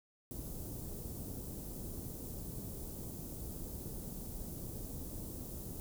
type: band-stop noise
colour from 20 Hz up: pink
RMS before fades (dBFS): -44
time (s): 0.31-5.8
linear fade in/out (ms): 0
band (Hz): 380 to 11000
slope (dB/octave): 12
effects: none